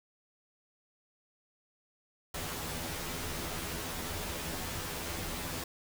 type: noise with comb filter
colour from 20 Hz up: pink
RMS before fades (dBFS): -38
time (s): 2.34-5.64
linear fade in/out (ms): 5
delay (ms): 12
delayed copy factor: +0.95
effects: none